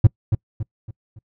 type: tone with echo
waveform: triangle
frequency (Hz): 107.8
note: A2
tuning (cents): -35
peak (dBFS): -4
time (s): 0.04-0.07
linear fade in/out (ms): 5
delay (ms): 280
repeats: 4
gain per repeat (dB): -8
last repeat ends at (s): 1.19
effects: noise-tail reverb RT60 0.1 s tail -26 dB re dry